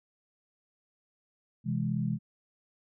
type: chord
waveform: sine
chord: C augmented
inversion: none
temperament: equal with one note detuned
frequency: 128.57 / 164.81 / 207.7 Hz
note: C3 / E3 / G#3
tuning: -30 / 0 / 0 cents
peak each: -32 dBFS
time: 1.64-2.19 s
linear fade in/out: 50 ms
effects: none